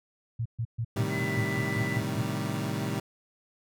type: tone bursts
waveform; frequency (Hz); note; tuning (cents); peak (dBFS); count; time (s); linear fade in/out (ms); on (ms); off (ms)
sine; 115.3; A#2; -19; -27; 10; 0.39-2.22; 10; 66; 130
type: chord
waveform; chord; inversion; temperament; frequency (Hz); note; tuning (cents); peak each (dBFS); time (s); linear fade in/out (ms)
25% pulse; A half-diminished seventh; none; equal; 110 / 130.81 / 155.56 / 196; A2 / C3 / Eb3 / G3; 0 / 0 / 0 / 0; -31; 0.96-3; 5
type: tone with pitch glide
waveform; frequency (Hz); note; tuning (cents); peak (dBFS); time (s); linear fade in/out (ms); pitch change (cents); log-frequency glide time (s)
sine; 2015 to 1985; B6 to B6; +34 to +8; -33; 1.09-2.01; 50; -26; 1.22-1.3
effects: none